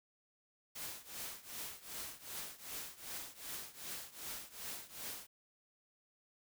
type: noise with tremolo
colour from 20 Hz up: white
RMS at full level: -43 dBFS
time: 0.75-5.27 s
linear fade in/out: 10 ms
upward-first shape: triangle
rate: 2.6 Hz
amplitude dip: 90%
effects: none